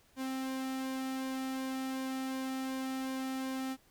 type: tone with flanger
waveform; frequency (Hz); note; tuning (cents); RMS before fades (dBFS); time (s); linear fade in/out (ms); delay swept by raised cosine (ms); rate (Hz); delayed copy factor
sawtooth; 263.3; C4; +11; -37; 0.16-3.77; 50; 1.5 to 2; 2.7; -0.5
effects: pink hiss -66 dBFS RMS until 3.9 s